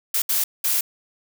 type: noise bursts at uneven times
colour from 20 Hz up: blue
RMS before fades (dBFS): -21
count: 3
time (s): 0.14-0.22 / 0.29-0.44 / 0.64-0.81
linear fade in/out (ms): 5
effects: none